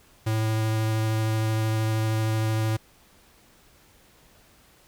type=tone with vibrato; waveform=square; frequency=110 Hz; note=A2; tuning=in tune; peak=-23 dBFS; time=0.26-2.77 s; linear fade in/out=10 ms; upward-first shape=triangle; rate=13 Hz; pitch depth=12 cents each way; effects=pink hiss -57 dBFS RMS until 4.87 s